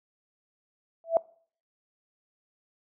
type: tone with exponential growth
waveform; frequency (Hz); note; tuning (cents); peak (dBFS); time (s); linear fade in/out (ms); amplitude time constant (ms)
sine; 662; E5; +7; -14; 1.04-1.17; 1; 28
effects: noise-tail reverb RT60 0.5 s tail -23 dB re dry